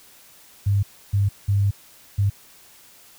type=tone bursts at uneven times; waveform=sine; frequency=100 Hz; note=G2; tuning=35 cents sharp; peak=-16 dBFS; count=4; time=0.66-0.83 / 1.13-1.29 / 1.48-1.71 / 2.18-2.3 s; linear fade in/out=10 ms; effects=white hiss -50 dBFS RMS until 3.18 s